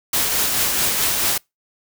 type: noise with tremolo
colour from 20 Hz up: white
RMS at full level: -18 dBFS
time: 0.13-1.38 s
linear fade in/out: 5 ms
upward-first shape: triangle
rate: 4.6 Hz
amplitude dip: 35%
effects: noise-tail reverb RT60 0.2 s tail -26 dB re dry